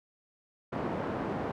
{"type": "band-pass noise", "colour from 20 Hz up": "pink", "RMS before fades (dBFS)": -34, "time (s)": [0.72, 1.52], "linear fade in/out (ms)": 10, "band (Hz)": [160, 1000], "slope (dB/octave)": 12, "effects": []}